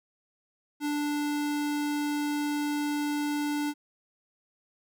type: tone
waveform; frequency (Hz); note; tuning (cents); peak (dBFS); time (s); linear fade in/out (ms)
square; 293.7; D4; 0; -28; 0.8-3.74; 50
effects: none